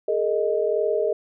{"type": "chord", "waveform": "sine", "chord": "Ab suspended second", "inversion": "none", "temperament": "equal with one note detuned", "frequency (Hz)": [415.3, 457.4, 622.3], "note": ["Ab4", "Bb4", "Eb5"], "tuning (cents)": [0, -33, 0], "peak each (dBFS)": -24, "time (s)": [0.08, 1.13], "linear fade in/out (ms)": 5, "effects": []}